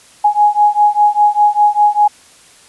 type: beating tone pair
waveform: sine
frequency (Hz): 830.6 / 835.6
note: G#5 / G#5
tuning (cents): 0 / +10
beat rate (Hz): 5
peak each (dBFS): -11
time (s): 0.24-2.08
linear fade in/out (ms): 10
effects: white hiss -44 dBFS RMS until 2.68 s + resampled to 24000 Hz